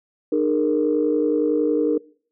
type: chord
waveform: sine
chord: D# suspended fourth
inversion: none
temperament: equal with one note detuned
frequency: 303.8 / 415.3 / 466.2 Hz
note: D#4 / G#4 / A#4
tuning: -41 / 0 / 0 cents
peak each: -20 / -24 / -20 dBFS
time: 0.32-1.98 s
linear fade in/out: 5 ms
effects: noise-tail reverb RT60 0.5 s tail -23 dB re dry + tanh soft clip ceiling -8 dBFS